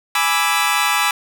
20% pulse chord, E dominant seventh, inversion first, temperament equal, 830.6 / 987.8 / 1174.7 / 1318.5 Hz, G#5 / B5 / D6 / E6, 0 / 0 / 0 / 0 cents, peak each -16 dBFS, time 0.15-1.11 s, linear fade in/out 2 ms, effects none

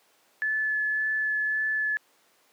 sine tone with vibrato, 1728 Hz, A6, 32 cents flat, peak -24 dBFS, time 0.42-1.97 s, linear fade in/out 0 ms, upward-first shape sine, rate 1.8 Hz, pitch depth 10 cents each way, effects pink hiss -63 dBFS RMS until 2.52 s + high-pass 400 Hz 12 dB/octave

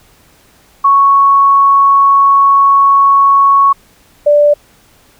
sine tone pair in turn, 1108.7 / 587.3 Hz, C#6 / D5, 0 / 0 cents, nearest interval major seventh, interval 1100 cents, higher first, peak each -4 dBFS, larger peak neither, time 0.84-3.73 / 4.26-4.54 s, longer first, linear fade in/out 10 ms, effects pink hiss -47 dBFS RMS until 5.19 s

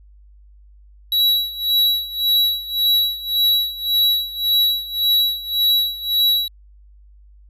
square tone with tremolo, 3902 Hz, B7, 22 cents flat, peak -13 dBFS, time 1.12-6.48 s, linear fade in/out 2 ms, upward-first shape sine, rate 1.8 Hz, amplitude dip 85%, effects added 50 Hz sine -44 dBFS peak until 7.49 s + resampled to 32000 Hz

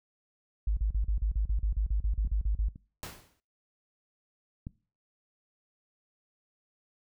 sine tone bursts, 51.6 Hz, G#1, 10 cents flat, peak -24 dBFS, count 15, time 0.67-2.688 s, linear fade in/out 5 ms, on 100 ms, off 37 ms
clicks, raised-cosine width 5 ms, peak -31 / -34 / -25 dBFS, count 3, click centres 2.249 / 2.759 / 4.669 s
pink noise with exponential decay, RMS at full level -38 dBFS, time 3.03-3.4 s, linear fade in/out 0 ms, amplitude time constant 80 ms
effects noise-tail reverb RT60 0.4 s tail -22 dB re dry

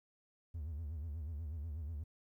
triangle tone with vibrato, 77.78 Hz, D#2, in tune, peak -37 dBFS, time 0.54-2.04 s, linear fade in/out 10 ms, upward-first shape sine, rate 8.2 Hz, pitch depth 160 cents each way, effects tanh soft clip ceiling -33 dBFS + 13-bit

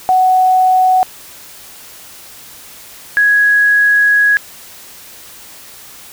sine tone pair in turn, 744 / 1665.6 Hz, F#5 / G#6, +9 / +5 cents, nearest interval octave + major second, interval 1396 cents, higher second, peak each -7 dBFS, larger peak neither, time 0.09-1.03 / 3.17-4.37 s, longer second, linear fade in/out 0 ms, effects white hiss -36 dBFS RMS until 6.12 s

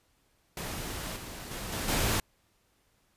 pink noise with level steps, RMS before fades -37 / -42 / -38 / -34 / -28 dBFS, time 0.57-2.2 s, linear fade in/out 2 ms, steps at 1.16 / 1.51 / 1.72 / 1.88 s, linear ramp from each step 5 ms, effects pink hiss -70 dBFS RMS until 3.16 s + resampled to 32000 Hz

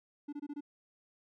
triangle tone bursts, 290.9 Hz, D4, 16 cents flat, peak -36 dBFS, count 5, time 0.28-0.608 s, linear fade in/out 10 ms, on 48 ms, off 22 ms, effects none

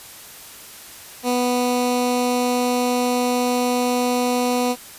15% pulse tone with notch filter, 246.9 Hz, B3, in tune, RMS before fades -20 dBFS, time 1.23-4.76 s, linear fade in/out 50 ms, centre 1700 Hz, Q 1.2, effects white hiss -40 dBFS RMS until 4.98 s + resampled to 32000 Hz

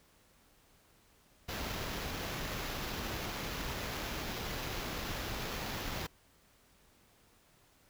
pink noise with sample-and-hold, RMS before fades -39 dBFS, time 1.48-6.07 s, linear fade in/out 10 ms, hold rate 8820 Hz, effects pink hiss -66 dBFS RMS until 7.89 s

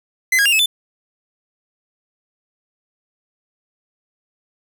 45% pulse tone with pitch steps, 2040 / 1639 / 2794 / 2589 / 3507 Hz, C7 / G#6 / F7 / E7 / A7, -44 / -23 / 0 / -32 / -6 cents, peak -12 dBFS, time 0.32-0.66 s, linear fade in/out 5 ms, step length 68 ms, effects none

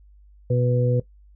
harmonic tone, 123.47 Hz, B2, in tune, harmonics 1 / 2 / 3 / 4, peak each -19 / -31 / -33 / -23 dBFS, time 0.5-1 s, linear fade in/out 5 ms, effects noise-tail reverb RT60 0.1 s tail -17 dB re dry + added 50 Hz sine -48 dBFS peak until 1.35 s

